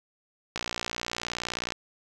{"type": "click train", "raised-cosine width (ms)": 0.2, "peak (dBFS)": -13, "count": 70, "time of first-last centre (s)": [0.56, 1.722], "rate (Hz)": 59.4, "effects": []}